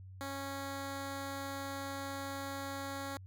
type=tone; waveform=10% pulse; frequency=275.5 Hz; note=C#4; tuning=11 cents flat; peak=-31 dBFS; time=0.21-3.17 s; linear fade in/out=0 ms; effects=added 94 Hz sine -48 dBFS peak until 3.26 s